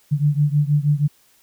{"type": "beating tone pair", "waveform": "sine", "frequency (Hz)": [144.7, 151], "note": ["D3", "D3"], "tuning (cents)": [-25, 48], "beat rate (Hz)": 6.3, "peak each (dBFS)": [-17, -19], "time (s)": [0.11, 1.08], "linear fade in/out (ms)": 20, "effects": ["white hiss -57 dBFS RMS until 1.42 s"]}